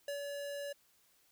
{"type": "tone with ADSR envelope", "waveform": "square", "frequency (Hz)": 570, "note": "C#5", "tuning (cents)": 48, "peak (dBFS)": -37, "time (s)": [0.08, 0.73], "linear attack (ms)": 3, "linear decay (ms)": 110, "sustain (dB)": -3, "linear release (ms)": 9, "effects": ["white hiss -70 dBFS RMS until 1.31 s"]}